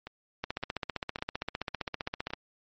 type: two click trains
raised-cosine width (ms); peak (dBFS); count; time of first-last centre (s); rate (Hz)
0.3; -24 / -16; 5 / 30; 0.07-2.305 / 0.44-2.335; 1.79 / 15.3
effects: MP3 32 kbps